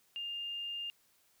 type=tone; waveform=sine; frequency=2809 Hz; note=F7; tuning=9 cents sharp; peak=-37 dBFS; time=0.16-0.9 s; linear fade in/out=0 ms; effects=white hiss -70 dBFS RMS until 1.4 s